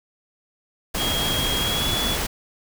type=noise; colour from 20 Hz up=pink; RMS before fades=-25 dBFS; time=0.94-2.27 s; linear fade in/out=10 ms
type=tone with pitch glide; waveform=triangle; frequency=3268 to 3401 Hz; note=G#7 to G#7; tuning=-29 to +40 cents; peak=-23 dBFS; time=0.96-2.18 s; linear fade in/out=50 ms; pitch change=+69 cents; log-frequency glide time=1.6-1.89 s
effects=none